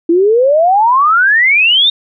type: exponential sweep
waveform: sine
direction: up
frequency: 326 to 3729 Hz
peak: -6 dBFS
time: 0.09-1.9 s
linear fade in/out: 5 ms
effects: none